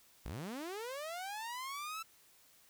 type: linear sweep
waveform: sawtooth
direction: up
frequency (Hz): 37.72 to 1336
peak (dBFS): -37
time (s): 0.25-2.03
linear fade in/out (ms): 10
effects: white hiss -65 dBFS RMS until 2.69 s